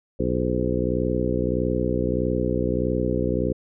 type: harmonic tone with a mistuned harmonic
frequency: 61.6 Hz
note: B1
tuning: 4 cents flat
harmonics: 1 / 2 / 3 / 4 / 5 / 6 / 7 / 8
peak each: -29 / -29 / -29 / -29 / -29 / -29 / -29 / -29 dBFS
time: 0.19-3.53 s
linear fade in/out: 10 ms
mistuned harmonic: 8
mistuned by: +73 cents
effects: none